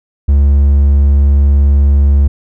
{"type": "tone", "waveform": "triangle", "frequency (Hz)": 70.4, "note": "C#2", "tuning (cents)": 27, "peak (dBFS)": -3, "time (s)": [0.28, 2.28], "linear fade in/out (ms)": 10, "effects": []}